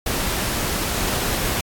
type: noise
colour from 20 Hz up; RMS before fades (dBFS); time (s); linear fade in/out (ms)
pink; -23; 0.06-1.61; 5
effects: AAC 64 kbps